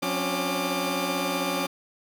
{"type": "tone cluster", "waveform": "15% pulse", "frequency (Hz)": [181.5, 265.8, 281.5, 1192], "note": ["F#3", "C4", "C#4", "D6"], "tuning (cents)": [-33, 27, 27, 25], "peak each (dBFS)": [-25, -27, -23, -25], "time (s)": [0.02, 1.67], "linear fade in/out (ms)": 10, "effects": []}